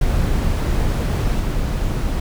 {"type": "noise with level steps", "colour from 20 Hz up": "brown", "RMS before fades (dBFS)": [-18, -20], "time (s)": [0.01, 2.2], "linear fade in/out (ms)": 5, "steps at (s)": 1.4, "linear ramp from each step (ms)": 2, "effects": []}